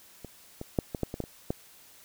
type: clicks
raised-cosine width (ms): 2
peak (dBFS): -27 / -23 / -11 / -18 / -14 / -21 / -17 / -26 / -15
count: 9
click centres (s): 0.247 / 0.614 / 0.788 / 0.948 / 1.033 / 1.141 / 1.203 / 1.239 / 1.505
effects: white hiss -55 dBFS RMS until 2.04 s